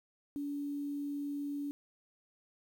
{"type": "tone with quantisation", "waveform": "sine", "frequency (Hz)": 286.8, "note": "D4", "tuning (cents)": -41, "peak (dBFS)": -35, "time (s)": [0.36, 1.71], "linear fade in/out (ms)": 0, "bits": 10, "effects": []}